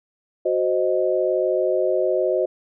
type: chord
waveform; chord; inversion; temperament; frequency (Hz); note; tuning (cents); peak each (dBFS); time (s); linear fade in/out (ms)
sine; C diminished; second; equal; 370 / 523.3 / 622.3; Gb4 / C5 / Eb5; 0 / 0 / 0; -22; 0.45-2.46; 10
effects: none